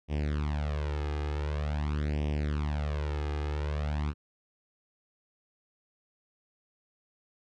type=tone with flanger; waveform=sawtooth; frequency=74.2 Hz; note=D2; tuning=18 cents sharp; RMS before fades=-31 dBFS; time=0.08-4.14 s; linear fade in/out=50 ms; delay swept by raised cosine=0.35 to 2.45 ms; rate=0.46 Hz; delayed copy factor=+0.85; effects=low-pass 4000 Hz 12 dB/octave